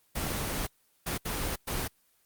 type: noise bursts at uneven times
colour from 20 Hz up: pink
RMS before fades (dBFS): -32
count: 4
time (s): 0.15-0.67 / 1.06-1.18 / 1.25-1.56 / 1.67-1.88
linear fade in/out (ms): 10
effects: white hiss -68 dBFS RMS until 2.25 s + Opus 24 kbps